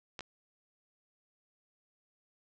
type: clicks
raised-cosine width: 0.2 ms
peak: -24 dBFS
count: 2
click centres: 0.192 / 0.207 s
effects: low-pass 7000 Hz 12 dB/octave